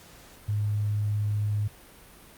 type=tone; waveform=sine; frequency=104.4 Hz; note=G#2; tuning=10 cents sharp; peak=-24 dBFS; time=0.48-1.68 s; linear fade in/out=10 ms; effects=pink hiss -51 dBFS RMS until 2.37 s + Opus 48 kbps